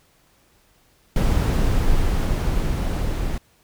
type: noise with level ramp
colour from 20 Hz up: brown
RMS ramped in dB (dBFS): -17 to -23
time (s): 1.16-3.38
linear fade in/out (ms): 2
effects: pink hiss -59 dBFS RMS until 3.63 s

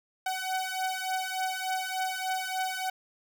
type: beating tone pair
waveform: sawtooth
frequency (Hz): 750 / 753.4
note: F#5 / F#5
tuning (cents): +23 / +31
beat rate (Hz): 3.4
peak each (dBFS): -29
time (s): 0.26-2.9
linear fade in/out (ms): 5
effects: none

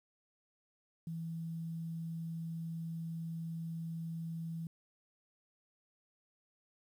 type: tone with quantisation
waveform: sine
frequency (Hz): 164.6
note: E3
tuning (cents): -2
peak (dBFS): -38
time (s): 1.07-4.67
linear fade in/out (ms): 2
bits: 11
effects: none

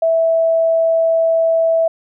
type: tone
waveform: sine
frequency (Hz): 656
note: E5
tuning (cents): -9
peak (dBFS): -11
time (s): 0.02-1.88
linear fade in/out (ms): 5
effects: none

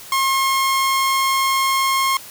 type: tone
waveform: sawtooth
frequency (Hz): 1074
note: C6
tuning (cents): +45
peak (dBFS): -12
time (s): 0.12-2.17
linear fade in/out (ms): 2
effects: white hiss -38 dBFS RMS until 2.3 s

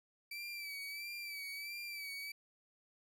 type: tone with vibrato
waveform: 30% pulse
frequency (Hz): 2315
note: D7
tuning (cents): -25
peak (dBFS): -40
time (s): 0.31-2.32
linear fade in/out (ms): 5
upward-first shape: sine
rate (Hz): 1.5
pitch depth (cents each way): 51
effects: none

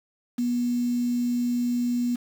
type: tone with quantisation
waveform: sine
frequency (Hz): 242.7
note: B3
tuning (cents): -30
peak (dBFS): -22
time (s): 0.38-2.16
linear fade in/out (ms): 10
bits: 7
effects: none

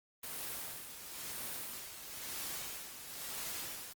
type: noise with tremolo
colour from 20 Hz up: white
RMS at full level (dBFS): -41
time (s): 0.23-3.93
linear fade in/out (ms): 5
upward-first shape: sine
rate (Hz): 1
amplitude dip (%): 60
effects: Opus 24 kbps

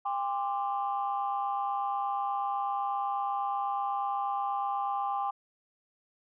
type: chord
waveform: sine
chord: G suspended fourth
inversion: none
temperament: equal with one note detuned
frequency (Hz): 801.9 / 1046.5 / 1174.7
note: G5 / C6 / D6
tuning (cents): +39 / 0 / 0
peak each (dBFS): -30 / -35 / -35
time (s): 0.05-5.31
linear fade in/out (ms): 10
effects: tanh soft clip ceiling -20 dBFS

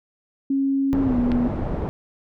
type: tone with pitch glide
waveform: sine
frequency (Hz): 273.1 to 243.3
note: C#4 to B3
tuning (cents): -26 to -26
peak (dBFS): -18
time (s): 0.5-1.48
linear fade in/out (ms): 5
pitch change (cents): -200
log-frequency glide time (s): 1.03-1.16
type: low-pass noise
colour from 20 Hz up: pink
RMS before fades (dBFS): -26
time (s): 0.93-1.89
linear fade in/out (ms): 0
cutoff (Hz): 660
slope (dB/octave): 12
type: click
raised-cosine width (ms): 0.3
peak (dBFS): -16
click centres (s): 1.318
effects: none

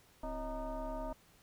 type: tone with frequency modulation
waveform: sine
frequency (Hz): 332.2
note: E4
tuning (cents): +13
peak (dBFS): -37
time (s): 0.23-1.13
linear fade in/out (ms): 5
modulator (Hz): 297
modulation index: 2.2
effects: pink hiss -65 dBFS RMS until 1.42 s

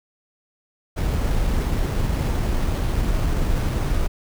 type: noise with sample-and-hold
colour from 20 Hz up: brown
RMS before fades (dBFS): -21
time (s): 0.96-4.08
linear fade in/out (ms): 20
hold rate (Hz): 7350
effects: none

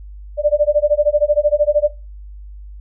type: tone with tremolo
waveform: sine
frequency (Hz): 592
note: D5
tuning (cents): +14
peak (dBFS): -8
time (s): 0.37-1.91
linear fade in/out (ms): 50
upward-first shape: sine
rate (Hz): 13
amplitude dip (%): 100
effects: noise-tail reverb RT60 0.3 s tail -19 dB re dry + added 50 Hz sine -32 dBFS peak until 2.8 s

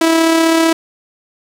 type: tone with amplitude modulation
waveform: sawtooth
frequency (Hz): 327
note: E4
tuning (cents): -14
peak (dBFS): -4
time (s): 0.01-0.73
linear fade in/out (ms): 5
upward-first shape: sine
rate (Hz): 35.6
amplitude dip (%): 35
effects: low-pass 12000 Hz 12 dB/octave + 7-bit

